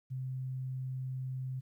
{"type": "tone", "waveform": "sine", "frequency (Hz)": 130, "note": "C3", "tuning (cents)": -11, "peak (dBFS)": -35, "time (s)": [0.1, 1.61], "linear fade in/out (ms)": 20, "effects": ["12-bit"]}